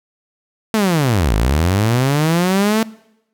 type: linear two-way sweep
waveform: sawtooth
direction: down then up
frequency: 225.9 to 49 to 225.9 Hz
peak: -9 dBFS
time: 0.74-2.83 s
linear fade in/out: 0 ms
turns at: 1.34 s
effects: noise-tail reverb RT60 0.8 s tail -21 dB re dry